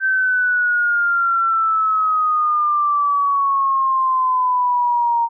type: exponential sweep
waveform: sine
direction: down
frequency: 1555 to 928 Hz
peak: -14 dBFS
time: 0-5.29 s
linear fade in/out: 50 ms
effects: none